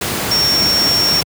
sine tone in noise, 5500 Hz, F8, 27 cents flat, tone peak -12 dBFS, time 0.31-1.21 s, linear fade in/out 5 ms, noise pink, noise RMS -19 dBFS, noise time 0.01-1.23 s, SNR +4 dB, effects high-pass 100 Hz 12 dB/octave

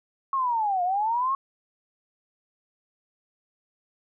sine linear two-way sweep, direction down then up, 1102 to 698.5 to 1102 Hz, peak -22 dBFS, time 0.33-1.35 s, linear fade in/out 2 ms, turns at 0.83 s, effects none

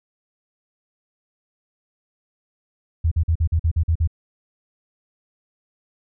sine tone bursts, 81.8 Hz, E2, 13 cents flat, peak -15 dBFS, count 9, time 3.04-4.075 s, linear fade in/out 10 ms, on 75 ms, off 45 ms, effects none

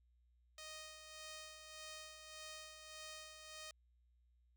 5% pulse tone with tremolo, 622.3 Hz, D#5, in tune, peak -38 dBFS, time 0.58-3.71 s, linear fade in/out 2 ms, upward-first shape sine, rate 1.7 Hz, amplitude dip 50%, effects added 60 Hz sine -70 dBFS peak until 4.56 s

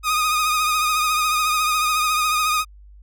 sawtooth tone with vibrato, 1240 Hz, D#6, 6 cents flat, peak -14 dBFS, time 0.03-2.65 s, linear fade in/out 50 ms, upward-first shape triangle, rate 14 Hz, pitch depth 47 cents each way, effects added 50 Hz sine -42 dBFS peak until 3.02 s

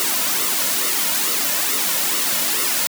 white noise with flanger, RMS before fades -20 dBFS, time 0-2.87 s, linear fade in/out 0 ms, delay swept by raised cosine 1.2 to 2.6 ms, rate 2.3 Hz, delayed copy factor -0.65, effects high-pass 200 Hz 12 dB/octave

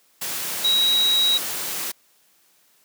sine tone in noise, 3842 Hz, B7, 48 cents flat, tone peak -16 dBFS, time 0.64-1.38 s, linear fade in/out 10 ms, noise white, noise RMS -28 dBFS, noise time 0.21-1.92 s, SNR +9 dB, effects white hiss -60 dBFS RMS until 2.84 s + high-pass 150 Hz 12 dB/octave

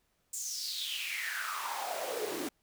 pink noise with high-pass filter sweep, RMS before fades -37 dBFS, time 0.33-2.49 s, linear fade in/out 5 ms, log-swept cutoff 7500 to 290 Hz, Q 6, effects pink hiss -75 dBFS RMS until 2.62 s

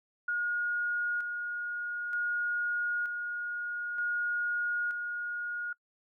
sine tone with tremolo, 1436 Hz, F6, 48 cents sharp, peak -28 dBFS, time 0.28-5.73 s, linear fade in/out 5 ms, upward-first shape square, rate 0.54 Hz, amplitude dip 40%, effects noise-tail reverb RT60 0.1 s tail -26 dB re dry

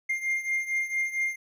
triangle beating tone pair, 2110 / 2114.4 Hz, C7 / C7, +14 / +18 cents, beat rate 4.4 Hz, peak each -26 / -30 dBFS, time 0.09-1.36 s, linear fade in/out 10 ms, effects none

